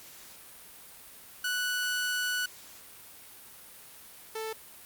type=tone pair in turn; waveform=sawtooth; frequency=1480 / 441.4 Hz; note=F#6 / A4; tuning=0 / +5 cents; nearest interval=octave + major sixth; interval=2095 cents; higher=first; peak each=-25 / -30 dBFS; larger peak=first; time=1.44-2.46 / 4.35-4.53 s; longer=first; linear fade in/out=5 ms; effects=white hiss -50 dBFS RMS until 4.85 s + Opus 48 kbps